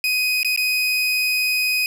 30% pulse tone with dropouts, 2504 Hz, D#7, 10 cents sharp, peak -15 dBFS, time 0.04-1.86 s, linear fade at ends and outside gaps 1 ms, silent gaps 0.431-0.447 / 0.562-0.575 s, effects none

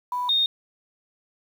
sine tone pair in turn, 987.8 / 3690 Hz, B5 / A#7, 0 / -18 cents, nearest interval octave + major seventh, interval 2282 cents, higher second, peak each -24 / -18 dBFS, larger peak second, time 0.12-0.29 / 0.29-0.46 s, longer neither, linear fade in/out 2 ms, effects 8-bit

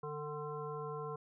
harmonic tone, 149.3 Hz, D3, 29 cents sharp, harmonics 1 / 3 / 5 / 7 / 9, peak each -45 / -42 / -51 / -45 / -52 dBFS, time 0.03-1.16 s, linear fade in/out 5 ms, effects none

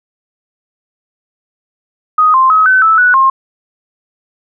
sine tone with pitch steps, 1249 / 1050 / 1275 / 1519 / 1312 / 1476 / 1066 Hz, D#6 / C6 / D#6 / F#6 / E6 / F#6 / C6, +6 / +6 / +42 / +45 / -9 / -5 / +32 cents, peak -5 dBFS, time 2.18-3.3 s, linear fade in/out 5 ms, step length 160 ms, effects none

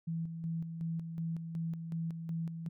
sine tone with tremolo, 164.81 Hz, E3, in tune, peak -33 dBFS, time 0.07-2.69 s, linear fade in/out 10 ms, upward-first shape square, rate 2.7 Hz, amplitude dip 50%, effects none

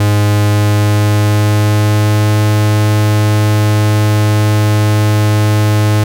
45% pulse tone with pitch glide, 103.83 to 105.77 Hz, G#2 to G#2, 0 to +32 cents, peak -8 dBFS, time 0-6.04 s, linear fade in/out 5 ms, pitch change +32 cents, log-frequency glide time 0.36-2.33 s, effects none

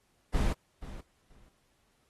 brown noise with echo, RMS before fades -27 dBFS, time 0.34-0.53 s, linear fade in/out 5 ms, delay 480 ms, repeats 2, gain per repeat -15 dB, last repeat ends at 1.49 s, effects pink hiss -72 dBFS RMS until 2.09 s + AAC 32 kbps

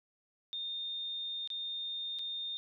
sine tone with dropouts, 3645 Hz, A#7, 40 cents flat, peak -36 dBFS, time 0.53-2.57 s, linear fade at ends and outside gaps 0 ms, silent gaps 1.475-1.502 / 2.187-2.192 s, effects none

